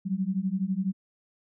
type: beating tone pair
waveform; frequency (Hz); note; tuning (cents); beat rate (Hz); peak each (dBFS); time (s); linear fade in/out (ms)
sine; 183.5 / 195.5; F#3 / G3; -14 / -4; 12; -29 / -28; 0.05-0.93; 20
effects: none